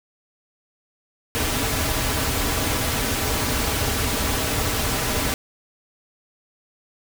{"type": "noise with comb filter", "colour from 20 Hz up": "pink", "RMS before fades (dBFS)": -23, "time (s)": [1.35, 5.34], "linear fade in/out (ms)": 0, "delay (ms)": 5.6, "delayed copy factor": -0.5, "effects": []}